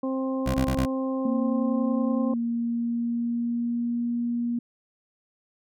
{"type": "harmonic tone", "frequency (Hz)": 263.7, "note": "C4", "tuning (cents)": 14, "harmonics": [1, 2, 3, 4], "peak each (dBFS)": [-26, -31, -42, -38], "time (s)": [0.03, 2.34], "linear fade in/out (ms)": 5}
{"type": "tone bursts", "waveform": "15% pulse", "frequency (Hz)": 65.41, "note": "C2", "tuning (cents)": 0, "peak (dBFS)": -17, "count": 4, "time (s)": [0.46, 0.853], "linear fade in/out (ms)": 5, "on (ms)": 81, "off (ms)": 23}
{"type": "tone with pitch glide", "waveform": "sine", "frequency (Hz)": [233.1, 237.7], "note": ["A#3", "A#3"], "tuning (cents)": [0, 34], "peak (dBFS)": -24, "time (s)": [1.25, 4.59], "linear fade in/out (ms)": 5, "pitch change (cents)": 34, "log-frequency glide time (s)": [2.1, 4.05]}
{"effects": []}